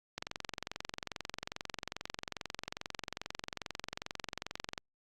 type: click train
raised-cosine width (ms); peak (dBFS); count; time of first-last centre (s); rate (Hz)
0.2; -20; 104; 0.18-4.778; 22.4
effects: Opus 48 kbps